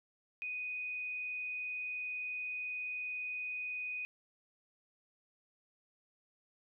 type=tone with frequency modulation; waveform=sine; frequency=2489 Hz; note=D#7; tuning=in tune; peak=-37 dBFS; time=0.42-4.05 s; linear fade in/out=0 ms; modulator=38.9 Hz; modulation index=0.44; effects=none